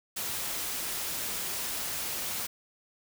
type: noise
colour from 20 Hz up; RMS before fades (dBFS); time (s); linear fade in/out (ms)
white; -34; 0.16-2.47; 10
effects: none